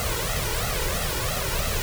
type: noise with flanger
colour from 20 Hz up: pink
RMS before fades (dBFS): -26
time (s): 0-1.82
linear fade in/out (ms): 0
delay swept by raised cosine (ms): 1.5 to 2.12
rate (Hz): 3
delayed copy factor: +0.85
effects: none